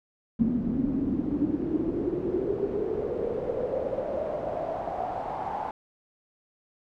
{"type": "noise with band-pass filter sweep", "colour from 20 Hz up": "brown", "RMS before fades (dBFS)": -29, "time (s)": [0.39, 5.71], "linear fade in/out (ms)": 2, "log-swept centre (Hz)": [230, 850], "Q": 7.7, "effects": []}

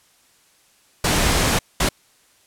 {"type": "noise bursts at uneven times", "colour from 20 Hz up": "pink", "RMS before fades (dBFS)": -18, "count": 2, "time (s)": [[1.04, 1.59], [1.8, 1.89]], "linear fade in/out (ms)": 5, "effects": ["white hiss -57 dBFS RMS until 2.46 s", "low-pass 11000 Hz 12 dB/octave"]}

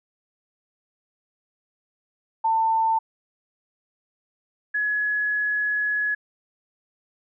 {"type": "tone pair in turn", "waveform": "sine", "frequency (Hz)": [895, 1689.5], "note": ["A5", "G#6"], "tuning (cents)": [29, 29], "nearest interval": "major seventh", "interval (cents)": 1100, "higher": "second", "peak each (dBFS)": [-18, -21], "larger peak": "first", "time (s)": [[2.44, 2.99], [4.74, 6.15]], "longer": "second", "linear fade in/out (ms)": 10, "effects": []}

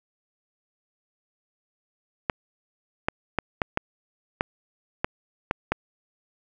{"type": "clicks", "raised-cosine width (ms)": 0.5, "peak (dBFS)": -7, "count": 9, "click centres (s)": [2.298, 3.085, 3.387, 3.618, 3.774, 4.409, 5.045, 5.511, 5.72], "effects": []}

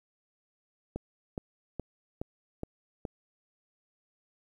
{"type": "click train", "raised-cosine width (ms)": 2, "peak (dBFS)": -21, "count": 6, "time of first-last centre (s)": [0.96, 3.052], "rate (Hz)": 2.39, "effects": ["10-bit"]}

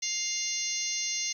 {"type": "harmonic tone", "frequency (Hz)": 701, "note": "F5", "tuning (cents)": 6, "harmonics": [3, 4, 5, 6, 7, 8, 9], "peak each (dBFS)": [-38, -39, -42, -38, -40, -35, -33], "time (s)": [0.02, 1.33], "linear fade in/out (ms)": 10, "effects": ["10-bit"]}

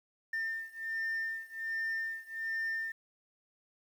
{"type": "beating tone pair", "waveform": "sine", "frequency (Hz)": [1802, 1803.3], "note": ["A6", "A6"], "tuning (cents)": [41, 42], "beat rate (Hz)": 1.3, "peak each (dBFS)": [-35, -36], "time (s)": [0.33, 2.92], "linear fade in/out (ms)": 5, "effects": ["tanh soft clip ceiling -30 dBFS", "10-bit"]}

